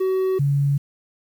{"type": "tone pair in turn", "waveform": ["triangle", "sine"], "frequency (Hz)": [377, 141.22], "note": ["F#4", "C#3"], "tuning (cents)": [32, 33], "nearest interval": "octave + perfect fourth", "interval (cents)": 1699, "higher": "first", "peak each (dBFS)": -16, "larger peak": "neither", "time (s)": [[0, 0.39], [0.39, 0.78]], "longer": "neither", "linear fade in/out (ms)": 10, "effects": ["8-bit"]}